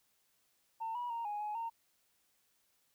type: tone with pitch steps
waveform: sine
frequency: 900 / 970 / 928 / 830 / 841 / 918 Hz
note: A5 / B5 / A#5 / G#5 / G#5 / A#5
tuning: +39 / -31 / -8 / -1 / +22 / -27 cents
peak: -35 dBFS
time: 0.8-1.7 s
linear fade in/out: 20 ms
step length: 150 ms
effects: tanh soft clip ceiling -33 dBFS + white hiss -75 dBFS RMS until 2.94 s